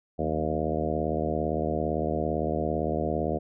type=harmonic tone with a mistuned harmonic; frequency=77.7 Hz; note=D#2; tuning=2 cents flat; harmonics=1 / 2 / 3 / 4 / 5 / 6 / 7 / 8 / 9; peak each=-34 / -34 / -34 / -34 / -34 / -34 / -34 / -34 / -34 dBFS; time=0.18-3.39 s; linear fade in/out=20 ms; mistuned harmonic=2; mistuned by=+74 cents; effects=none